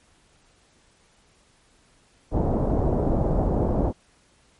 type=low-pass noise; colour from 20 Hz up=pink; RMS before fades=-22 dBFS; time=2.31-3.93 s; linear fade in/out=50 ms; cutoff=740 Hz; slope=24 dB/octave; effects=pink hiss -60 dBFS RMS until 4.59 s + MP3 48 kbps